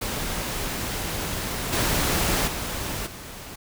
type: noise with level steps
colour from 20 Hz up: pink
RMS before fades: -29 / -23 / -30 / -39 dBFS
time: 0.01-3.56 s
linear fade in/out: 10 ms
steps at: 1.72 / 2.47 / 3.06 s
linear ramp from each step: 10 ms
effects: none